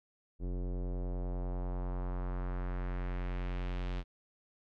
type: tone with low-pass filter sweep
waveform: square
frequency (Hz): 45.09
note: F#1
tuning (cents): -44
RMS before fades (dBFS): -36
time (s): 0.39-4.04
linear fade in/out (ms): 50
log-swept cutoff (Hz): 380 to 3600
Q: 1.4
effects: none